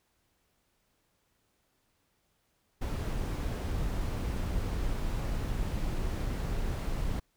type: noise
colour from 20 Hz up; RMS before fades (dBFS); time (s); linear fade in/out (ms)
brown; -32; 2.81-7.2; 10
effects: pink hiss -74 dBFS RMS until 7.36 s